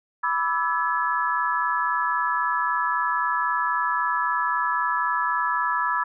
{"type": "chord", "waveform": "sine", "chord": "E dominant seventh", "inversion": "second", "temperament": "equal with one note detuned", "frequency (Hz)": [987.8, 1174.7, 1318.5, 1700], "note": ["B5", "D6", "E6", "G#6"], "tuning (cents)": [0, 0, 0, 40], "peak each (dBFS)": [-25, -30, -26, -27], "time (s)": [0.23, 6.04], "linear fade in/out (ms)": 10, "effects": []}